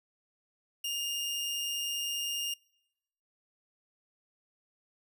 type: tone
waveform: sawtooth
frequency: 2825 Hz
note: F7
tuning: 19 cents sharp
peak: -29 dBFS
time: 0.84-2.54 s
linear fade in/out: 5 ms
effects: noise-tail reverb RT60 0.9 s tail -26 dB re dry